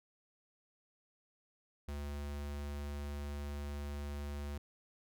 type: tone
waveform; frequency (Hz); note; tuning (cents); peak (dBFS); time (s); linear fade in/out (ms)
square; 72.2; D2; -29; -40; 1.88-4.58; 5
effects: none